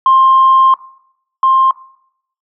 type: tone pair in turn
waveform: sine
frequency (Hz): 1057 / 1057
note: C6 / C6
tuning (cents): +17 / +17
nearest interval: unison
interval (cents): 0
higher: neither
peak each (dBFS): -4 / -6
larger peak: first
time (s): 0.06-0.74 / 1.43-1.71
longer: first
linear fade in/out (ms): 2
effects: noise-tail reverb RT60 0.7 s tail -19 dB re dry + tanh soft clip ceiling -1 dBFS